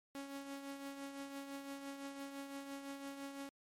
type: tone with tremolo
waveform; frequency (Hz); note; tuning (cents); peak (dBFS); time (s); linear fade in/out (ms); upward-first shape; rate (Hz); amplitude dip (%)
sawtooth; 277.2; C#4; 0; -39; 0.15-3.49; 0; triangle; 5.9; 55
effects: MP3 64 kbps